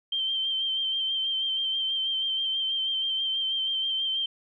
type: tone with vibrato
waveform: sine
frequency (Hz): 3136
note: G7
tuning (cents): 0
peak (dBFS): -25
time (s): 0.12-4.26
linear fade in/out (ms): 5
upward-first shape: sine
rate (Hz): 6.2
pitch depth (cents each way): 28
effects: none